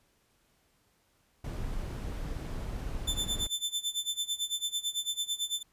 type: noise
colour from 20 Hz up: brown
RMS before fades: -36 dBFS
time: 1.44-3.47 s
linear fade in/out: 5 ms
type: tone with tremolo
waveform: sawtooth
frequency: 3535 Hz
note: A7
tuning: 7 cents sharp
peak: -25 dBFS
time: 3.07-5.63 s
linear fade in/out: 10 ms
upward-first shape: sine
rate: 9 Hz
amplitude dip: 90%
effects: pink hiss -70 dBFS RMS until 5.72 s + resampled to 32000 Hz